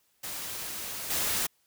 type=noise with level steps; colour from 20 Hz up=white; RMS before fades=-37 / -29 dBFS; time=0.23-1.47 s; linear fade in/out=10 ms; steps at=1.1 s; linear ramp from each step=5 ms; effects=white hiss -70 dBFS RMS until 1.66 s